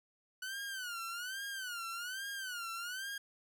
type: tone with vibrato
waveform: sawtooth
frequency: 1480 Hz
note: F#6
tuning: in tune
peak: -36 dBFS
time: 0.42-3.18 s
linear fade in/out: 5 ms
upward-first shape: sine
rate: 1.2 Hz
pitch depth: 160 cents each way
effects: none